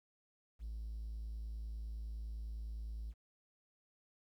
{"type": "tone", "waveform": "triangle", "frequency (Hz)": 54.9, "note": "A1", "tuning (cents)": -3, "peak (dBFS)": -38, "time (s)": [0.59, 3.14], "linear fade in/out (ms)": 50, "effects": ["tanh soft clip ceiling -36 dBFS", "12-bit"]}